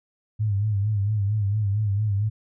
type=tone with vibrato; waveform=sine; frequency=103.4 Hz; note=G#2; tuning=7 cents flat; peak=-20 dBFS; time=0.39-2.3 s; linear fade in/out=20 ms; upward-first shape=sine; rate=4.4 Hz; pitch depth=87 cents each way; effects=none